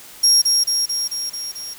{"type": "tone with echo", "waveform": "35% pulse", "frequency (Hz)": 5588, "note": "F8", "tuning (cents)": 0, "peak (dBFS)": -8, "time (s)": [0.23, 0.42], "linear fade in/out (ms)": 10, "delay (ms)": 220, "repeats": 6, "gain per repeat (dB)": -3, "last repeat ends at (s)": 1.74, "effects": ["white hiss -41 dBFS RMS until 1.78 s"]}